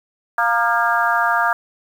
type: harmonic tone with a mistuned harmonic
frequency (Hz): 233.1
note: A#3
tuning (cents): 0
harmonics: 3 / 4 / 5 / 6 / 7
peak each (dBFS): -21 / -21 / -21 / -21 / -21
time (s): 0.38-1.53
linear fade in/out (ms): 2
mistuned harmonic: 5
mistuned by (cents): +48
effects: 7-bit